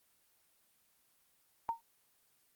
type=tone with exponential decay; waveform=sine; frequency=919 Hz; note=A#5; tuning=25 cents flat; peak=-27 dBFS; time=1.69-1.81 s; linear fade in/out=0 ms; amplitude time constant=25 ms; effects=white hiss -72 dBFS RMS until 2.55 s + Opus 24 kbps